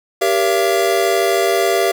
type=chord; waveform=square; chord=G diminished seventh; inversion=none; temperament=just; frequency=392 / 470.4 / 564.5 / 677.4 Hz; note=G4 / Bb4 / Db5 / Fb5; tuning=0 / +16 / +31 / +47 cents; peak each=-18 / -22 / -24 / -18 dBFS; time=0.21-1.92 s; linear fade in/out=10 ms; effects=none